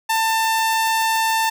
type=tone; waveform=sawtooth; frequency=893 Hz; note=A5; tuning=25 cents sharp; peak=-13 dBFS; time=0.09-1.5 s; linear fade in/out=10 ms; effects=none